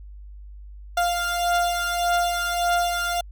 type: beating tone pair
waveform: 30% pulse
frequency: 698 / 699.7 Hz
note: F5 / F5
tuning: -1 / +3 cents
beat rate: 1.7 Hz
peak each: -20 / -23 dBFS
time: 0.97-3.21 s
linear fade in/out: 5 ms
effects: added 50 Hz sine -38 dBFS peak until 3.31 s